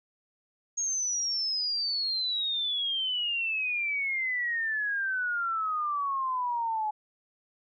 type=exponential sweep; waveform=sine; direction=down; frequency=6600 to 843 Hz; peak=-27 dBFS; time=0.77-6.91 s; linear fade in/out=10 ms; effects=none